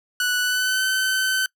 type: tone with pitch glide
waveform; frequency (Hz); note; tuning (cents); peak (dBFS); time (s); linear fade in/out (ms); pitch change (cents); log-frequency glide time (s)
sawtooth; 1480 to 1526.9; F#6 to G6; 0 to -46; -16; 0.2-1.46; 2; +54; 0.4-0.83
effects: noise-tail reverb RT60 0.1 s tail -24 dB re dry